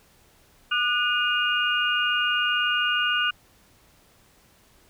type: tone cluster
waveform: sine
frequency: 1206 / 1466 / 2467 / 2833 Hz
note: D6 / F#6 / D#7 / F7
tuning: +46 / -16 / -15 / +24 cents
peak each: -29 / -24 / -31 / -25 dBFS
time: 0.71-3.31 s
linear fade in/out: 10 ms
effects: pink hiss -58 dBFS RMS until 4.89 s